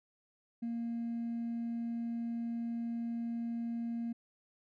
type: tone with hard clipping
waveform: triangle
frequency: 233.1 Hz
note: A#3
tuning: in tune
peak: -34 dBFS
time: 0.62-4.13 s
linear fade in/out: 10 ms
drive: 2 dB
effects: none